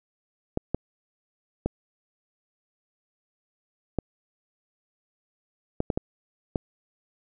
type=clicks; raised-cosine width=2 ms; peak=-11 dBFS; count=8; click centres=0.574 / 0.746 / 1.66 / 3.987 / 5.804 / 5.902 / 5.975 / 6.558 s; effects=none